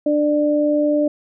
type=tone pair together; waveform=sine; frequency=296.4 / 593.8 Hz; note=D4 / D5; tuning=+16 / +19 cents; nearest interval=octave; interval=1203 cents; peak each=-17 dBFS; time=0.06-1.08 s; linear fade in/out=5 ms; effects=none